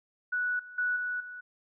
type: tone with level steps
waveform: sine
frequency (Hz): 1475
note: F#6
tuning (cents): -6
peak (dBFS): -27 / -44 / -26 / -30 / -40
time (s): 0.32-1.41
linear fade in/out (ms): 10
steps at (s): 0.59 / 0.78 / 0.96 / 1.2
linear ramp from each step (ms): 5
effects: none